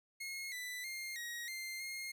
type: tone with pitch steps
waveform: sawtooth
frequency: 2158 / 1988 / 2118 / 1894 / 2100 / 2135 Hz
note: C#7 / B6 / C7 / A#6 / C7 / C7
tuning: -47 / +11 / +21 / +27 / +6 / +34 cents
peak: -38 dBFS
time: 0.2-2.12 s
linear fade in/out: 10 ms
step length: 320 ms
effects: none